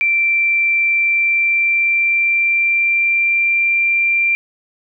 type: tone with pitch glide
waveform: sine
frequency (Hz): 2349 to 2368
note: D7 to D7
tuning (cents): 0 to +14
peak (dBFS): -12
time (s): 0.01-4.35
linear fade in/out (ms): 0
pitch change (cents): +14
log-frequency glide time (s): 0.96-3.73
effects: none